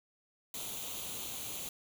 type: noise with comb filter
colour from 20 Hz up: white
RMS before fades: -41 dBFS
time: 0.54-1.69 s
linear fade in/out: 2 ms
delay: 0.29 ms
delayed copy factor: +0.65
effects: none